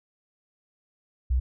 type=tone; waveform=sine; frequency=63 Hz; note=B1; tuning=35 cents sharp; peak=-20 dBFS; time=1.3-1.4 s; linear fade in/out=10 ms; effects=none